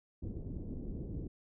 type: low-pass noise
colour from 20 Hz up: pink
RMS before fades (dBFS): -41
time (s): 0.22-1.28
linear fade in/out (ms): 10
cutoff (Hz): 370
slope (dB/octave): 24
effects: none